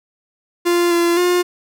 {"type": "tone with pitch steps", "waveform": "45% pulse", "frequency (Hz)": [347.8, 342.7, 355.9], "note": ["F4", "F4", "F4"], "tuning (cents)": [-7, -33, 33], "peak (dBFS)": -13, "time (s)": [0.65, 1.43], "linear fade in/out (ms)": 20, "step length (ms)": 260, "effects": []}